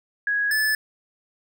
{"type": "tone pair in turn", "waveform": ["sine", "square"], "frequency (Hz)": [1661.2, 1734.8], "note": ["G#6", "A6"], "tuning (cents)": [0, -25], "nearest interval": "minor second", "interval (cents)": 75, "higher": "second", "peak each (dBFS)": -20, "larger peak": "neither", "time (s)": [[0.27, 0.51], [0.51, 0.75]], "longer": "neither", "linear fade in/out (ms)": 2, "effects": []}